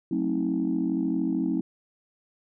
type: chord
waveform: sine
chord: F# diminished seventh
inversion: none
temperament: just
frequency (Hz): 185 / 222 / 266.4 / 319.7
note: F#3 / A3 / C4 / Eb4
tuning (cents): 0 / +16 / +31 / +47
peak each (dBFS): -30 / -31 / -27 / -27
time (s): 0.11-1.61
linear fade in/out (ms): 5
effects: tanh soft clip ceiling -16 dBFS